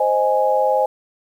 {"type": "chord", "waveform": "sine", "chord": "Ab major", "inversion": "first", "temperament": "equal", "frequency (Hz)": [523.3, 622.3, 830.6], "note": ["C5", "Eb5", "Ab5"], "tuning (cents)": [0, 0, 0], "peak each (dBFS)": [-18, -20, -18], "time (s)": [0, 0.86], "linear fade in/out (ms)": 5, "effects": ["8-bit"]}